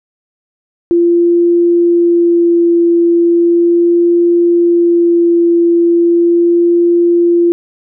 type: tone with vibrato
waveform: sine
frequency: 342.9 Hz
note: F4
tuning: 32 cents flat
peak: -6 dBFS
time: 0.91-7.52 s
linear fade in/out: 0 ms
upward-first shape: sine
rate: 0.37 Hz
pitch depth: 10 cents each way
effects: none